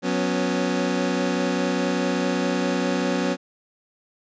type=chord; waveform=25% pulse; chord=F# suspended fourth; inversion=none; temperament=equal with one note detuned; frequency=183.19 / 246.9 / 277.2 Hz; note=F#3 / B3 / C#4; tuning=-17 / 0 / 0 cents; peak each=-22 dBFS; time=0.02-3.37 s; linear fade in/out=50 ms; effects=resampled to 16000 Hz